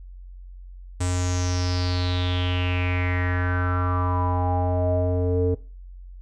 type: tone with low-pass filter sweep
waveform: square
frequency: 90 Hz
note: F#2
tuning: 47 cents flat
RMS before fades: -23 dBFS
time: 1-5.55 s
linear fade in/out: 10 ms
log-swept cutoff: 8100 to 420 Hz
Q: 6.4
effects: noise-tail reverb RT60 0.3 s tail -17 dB re dry + added 45 Hz sine -38 dBFS peak until 6.21 s